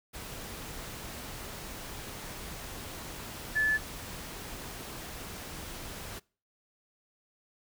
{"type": "tone in noise", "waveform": "sine", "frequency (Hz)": 1733, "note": "A6", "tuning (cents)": -27, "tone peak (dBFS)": -24, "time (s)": [3.55, 3.78], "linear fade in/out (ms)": 20, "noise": "pink", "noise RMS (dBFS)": -42, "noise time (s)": [0.13, 6.2], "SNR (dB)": 15, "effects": ["noise-tail reverb RT60 0.4 s tail -25 dB re dry"]}